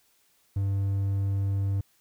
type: tone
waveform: triangle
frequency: 98.4 Hz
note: G2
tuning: 7 cents sharp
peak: -22 dBFS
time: 0.56-1.81 s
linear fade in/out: 5 ms
effects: white hiss -66 dBFS RMS until 2 s